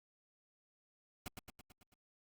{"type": "noise with echo", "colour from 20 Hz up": "pink", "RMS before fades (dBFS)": -44, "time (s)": [1.26, 1.28], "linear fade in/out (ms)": 0, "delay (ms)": 110, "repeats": 6, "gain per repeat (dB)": -4, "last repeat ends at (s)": 1.94, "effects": ["Opus 48 kbps"]}